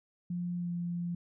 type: tone with pitch glide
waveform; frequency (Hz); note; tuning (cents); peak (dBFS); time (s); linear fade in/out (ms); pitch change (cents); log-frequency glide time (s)
sine; 175.8 to 173.38; F3 to F3; +12 to -12; -32; 0.3-1.15; 5; -24; 0.57-0.71
effects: none